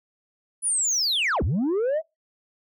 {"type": "linear two-way sweep", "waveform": "sine", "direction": "down then up", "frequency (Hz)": [10090, 55.7, 663], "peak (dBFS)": -18, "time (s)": [0.62, 2.02], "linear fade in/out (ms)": 50, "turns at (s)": 1.43, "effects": ["noise-tail reverb RT60 0.2 s tail -24 dB re dry", "tanh soft clip ceiling -20 dBFS"]}